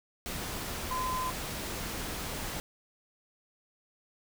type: tone in noise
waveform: sine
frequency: 1023 Hz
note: C6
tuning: 39 cents flat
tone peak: -31 dBFS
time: 0.91-1.3 s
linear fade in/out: 0 ms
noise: pink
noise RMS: -37 dBFS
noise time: 0.26-2.6 s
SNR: +3 dB
effects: none